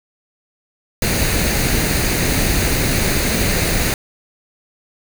pink noise with comb filter, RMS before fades -17 dBFS, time 1.02-3.94 s, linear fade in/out 2 ms, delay 0.46 ms, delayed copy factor +0.5, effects none

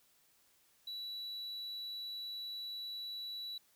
sine tone, 3935 Hz, B7, 7 cents flat, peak -38 dBFS, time 0.87-3.58 s, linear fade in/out 5 ms, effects tanh soft clip ceiling -40 dBFS + white hiss -70 dBFS RMS until 3.75 s

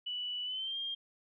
sine tone with pitch glide, 2960 to 3209 Hz, F#7 to G7, 0 to +40 cents, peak -35 dBFS, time 0.06-0.95 s, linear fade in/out 10 ms, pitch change +140 cents, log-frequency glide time 0.44-0.77 s, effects none

